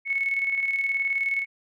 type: tone with tremolo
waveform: sine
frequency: 2203 Hz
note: C#7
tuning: 11 cents flat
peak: -21 dBFS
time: 0.05-1.46 s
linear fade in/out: 50 ms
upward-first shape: square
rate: 19 Hz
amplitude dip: 45%
effects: none

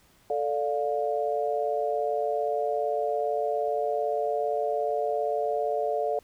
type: chord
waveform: sine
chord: D minor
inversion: second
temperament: just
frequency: 440.5 / 587.3 / 704.8 Hz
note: A4 / D5 / F5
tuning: +2 / 0 / +16 cents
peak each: -29 dBFS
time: 0.3-6.19 s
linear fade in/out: 2 ms
effects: pink hiss -61 dBFS RMS until 6.23 s

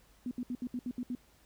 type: tone bursts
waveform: sine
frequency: 246.7 Hz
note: B3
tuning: 2 cents flat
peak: -33 dBFS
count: 8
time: 0.26-1.151 s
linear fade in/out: 2 ms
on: 51 ms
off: 69 ms
effects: added 50 Hz sine -65 dBFS peak until 1.45 s + pink hiss -65 dBFS RMS until 1.45 s

